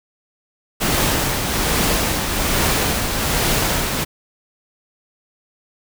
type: noise with tremolo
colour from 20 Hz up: pink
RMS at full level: -17 dBFS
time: 0.8-4.05 s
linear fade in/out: 20 ms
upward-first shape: triangle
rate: 1.2 Hz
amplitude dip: 45%
effects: none